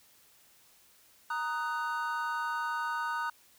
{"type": "chord", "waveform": "triangle", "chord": "D# minor", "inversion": "second", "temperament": "just", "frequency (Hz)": [933.4, 1244.5, 1493.4], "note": ["A#5", "D#6", "F#6"], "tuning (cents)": [2, 0, 16], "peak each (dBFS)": [-33, -34, -34], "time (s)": [1.3, 3.3], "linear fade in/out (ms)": 5, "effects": ["white hiss -62 dBFS RMS until 3.58 s"]}